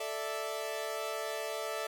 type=chord; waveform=sawtooth; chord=A suspended fourth; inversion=none; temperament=equal; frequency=440 / 587.3 / 659.3 Hz; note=A4 / D5 / E5; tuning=0 / 0 / 0 cents; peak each=-36 / -36 / -35 dBFS; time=0-1.87 s; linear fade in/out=5 ms; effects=none